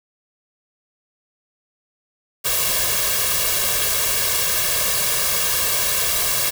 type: noise with comb filter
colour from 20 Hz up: white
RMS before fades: -20 dBFS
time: 2.44-6.51 s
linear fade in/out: 20 ms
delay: 1.8 ms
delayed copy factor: +1
effects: none